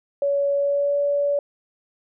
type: tone with pitch glide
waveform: sine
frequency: 564 to 572.2 Hz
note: C#5 to D5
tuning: +30 to -45 cents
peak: -18 dBFS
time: 0.22-1.39 s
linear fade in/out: 2 ms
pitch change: +25 cents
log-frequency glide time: 0.55-0.98 s
effects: none